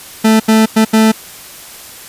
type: tone bursts at uneven times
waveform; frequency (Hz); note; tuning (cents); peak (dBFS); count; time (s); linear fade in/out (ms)
40% pulse; 220; A3; 0; -5; 4; 0.24-0.4 / 0.48-0.66 / 0.76-0.85 / 0.93-1.12; 10
effects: white hiss -33 dBFS RMS until 2.08 s + resampled to 32000 Hz